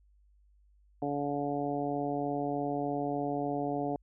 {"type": "harmonic tone", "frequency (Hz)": 143.3, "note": "D3", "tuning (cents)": -42, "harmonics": [1, 2, 3, 4, 5, 6], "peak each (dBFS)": [-41, -34, -37, -39, -35, -46], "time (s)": [1.02, 3.96], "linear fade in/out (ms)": 2, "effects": ["added 50 Hz sine -61 dBFS peak until 4.02 s"]}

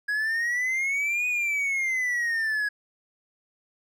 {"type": "exponential two-way sweep", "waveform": "triangle", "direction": "up then down", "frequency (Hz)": [1661.2, 2489, 1661.2], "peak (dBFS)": -22, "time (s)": [0.08, 2.69], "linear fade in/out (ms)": 10, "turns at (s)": 1.27, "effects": []}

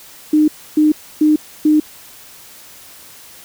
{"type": "tone bursts", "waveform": "sine", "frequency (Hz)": 305, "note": "D#4", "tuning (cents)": -34, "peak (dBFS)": -8, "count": 4, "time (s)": [0.33, 1.8], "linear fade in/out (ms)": 5, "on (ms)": 150, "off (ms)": 290, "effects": ["white hiss -40 dBFS RMS until 3.44 s"]}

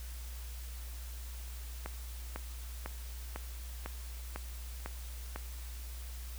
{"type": "click train", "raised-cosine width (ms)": 0.5, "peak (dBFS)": -24, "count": 8, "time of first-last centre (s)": [1.86, 5.36], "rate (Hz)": 2, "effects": ["added 60 Hz sine -41 dBFS peak until 6.38 s", "white hiss -52 dBFS RMS until 6.38 s"]}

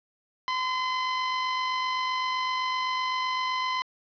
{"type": "tone with amplitude modulation", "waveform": "sawtooth", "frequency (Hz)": 1024, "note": "C6", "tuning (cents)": -38, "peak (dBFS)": -21, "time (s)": [0.48, 3.82], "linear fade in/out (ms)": 0, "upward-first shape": "sine", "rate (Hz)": 47.8, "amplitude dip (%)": 25, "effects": ["resampled to 11025 Hz", "8-bit"]}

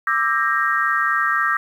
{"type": "chord", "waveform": "sine", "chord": "E half-diminished seventh", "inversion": "third", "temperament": "equal with one note detuned", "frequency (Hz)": [1174.7, 1318.5, 1600, 1864.7], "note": ["D6", "E6", "G6", "Bb6"], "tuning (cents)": [0, 0, 35, 0], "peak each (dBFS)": -22, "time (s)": [0.07, 1.57], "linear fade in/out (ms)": 2, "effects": ["8-bit"]}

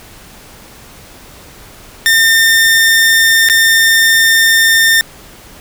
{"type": "tone with dropouts", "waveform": "sawtooth", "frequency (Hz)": 1809, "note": "A6", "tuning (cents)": 48, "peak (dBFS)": -3, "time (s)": [2.06, 5.01], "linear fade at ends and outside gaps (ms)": 0, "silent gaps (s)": [3.488, 3.498], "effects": ["pink hiss -37 dBFS RMS until 5.6 s"]}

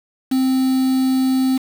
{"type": "tone with quantisation", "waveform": "triangle", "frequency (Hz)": 261.6, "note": "C4", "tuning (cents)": 0, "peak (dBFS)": -12, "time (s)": [0.31, 1.58], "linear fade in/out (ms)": 10, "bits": 5, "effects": []}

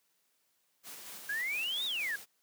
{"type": "noise with tremolo", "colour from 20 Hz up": "white", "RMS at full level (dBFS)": -46, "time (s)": [0.83, 2.26], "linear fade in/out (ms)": 50, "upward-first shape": "square", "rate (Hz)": 4.3, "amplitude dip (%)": 25}
{"type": "exponential two-way sweep", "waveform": "sine", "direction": "up then down", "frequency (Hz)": [1603, 3838, 1603], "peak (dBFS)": -32, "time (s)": [1.29, 2.16], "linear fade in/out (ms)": 5, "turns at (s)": 1.85}
{"effects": ["white hiss -75 dBFS RMS until 2.42 s", "high-pass 150 Hz 12 dB/octave"]}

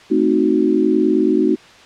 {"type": "chord", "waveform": "sine", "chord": "A diminished seventh", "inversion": "none", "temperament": "equal", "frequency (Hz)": [220, 261.6, 311.1, 370], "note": ["A3", "C4", "Eb4", "Gb4"], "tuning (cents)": [0, 0, 0, 0], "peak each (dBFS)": [-20, -19, -16, -17], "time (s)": [0.1, 1.56], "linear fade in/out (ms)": 20, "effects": ["white hiss -43 dBFS RMS until 1.85 s", "low-pass 4000 Hz 12 dB/octave"]}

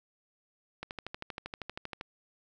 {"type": "click train", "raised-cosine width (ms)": 0.3, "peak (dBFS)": -22, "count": 16, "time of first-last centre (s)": [0.83, 2.011], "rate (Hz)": 12.7, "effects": []}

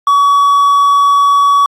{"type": "tone", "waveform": "triangle", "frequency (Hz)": 1132, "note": "C#6", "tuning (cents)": 36, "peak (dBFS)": -4, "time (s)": [0.07, 1.66], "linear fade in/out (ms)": 2, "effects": ["AAC 64 kbps"]}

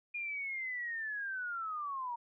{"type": "linear sweep", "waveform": "sine", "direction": "down", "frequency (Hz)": [2436, 932.3], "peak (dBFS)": -36, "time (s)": [0.14, 2.16], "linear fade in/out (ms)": 10, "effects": []}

